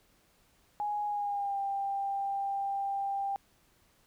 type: tone with pitch glide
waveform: sine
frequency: 830.6 to 792.2 Hz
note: G#5 to G5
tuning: 0 to +18 cents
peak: -30 dBFS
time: 0.8-3.36 s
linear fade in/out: 0 ms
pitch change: -82 cents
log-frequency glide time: 1.06-1.59 s
effects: pink hiss -67 dBFS RMS until 4.06 s